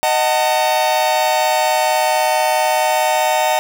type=chord; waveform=45% pulse; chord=D# diminished; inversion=none; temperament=just; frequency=622.3 / 746.7 / 896 Hz; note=D#5 / F#5 / A5; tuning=0 / +16 / +31 cents; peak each=-18 dBFS; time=0.03-3.59 s; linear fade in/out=0 ms; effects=none